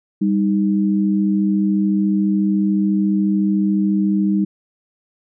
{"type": "tone pair together", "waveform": "sine", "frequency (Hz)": [197.7, 311.7], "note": ["G3", "D#4"], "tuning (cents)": [15, 3], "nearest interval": "minor sixth", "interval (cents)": 788, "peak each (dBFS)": [-15, -20], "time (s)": [0.21, 4.45], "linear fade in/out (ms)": 10, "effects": []}